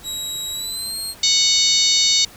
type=tone with pitch glide; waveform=25% pulse; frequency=3850 to 4223 Hz; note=B7 to C8; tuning=-45 to +15 cents; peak=-20 dBFS; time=0.03-1.15 s; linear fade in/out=50 ms; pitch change=+160 cents; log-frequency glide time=0.51-0.97 s
type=harmonic tone; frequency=740 Hz; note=F#5; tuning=in tune; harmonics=3 / 4 / 5 / 6 / 7 / 8 / 9 / 10; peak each=-28 / -27 / -18 / -18 / -27 / -21 / -28 / -25 dBFS; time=1.23-2.25 s; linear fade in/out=5 ms
effects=pink hiss -43 dBFS RMS until 2.36 s